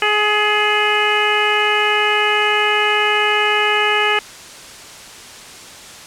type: harmonic tone with a mistuned harmonic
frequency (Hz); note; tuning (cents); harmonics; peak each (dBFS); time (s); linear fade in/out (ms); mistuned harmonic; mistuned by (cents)
420; G#4; +19; 1 / 2 / 3 / 4 / 5 / 6 / 7; -21 / -21 / -21 / -21 / -21 / -21 / -21; 0.02-4.19; 2; 4; +15
effects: white hiss -36 dBFS RMS until 6.06 s + low-pass 8000 Hz 12 dB/octave